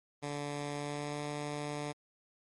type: tone with pitch glide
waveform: 10% pulse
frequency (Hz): 145.1 to 147.21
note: D3 to D3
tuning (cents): -21 to +4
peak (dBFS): -28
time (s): 0.22-1.93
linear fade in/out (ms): 20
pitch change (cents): +25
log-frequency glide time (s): 0.74-1.2
effects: MP3 48 kbps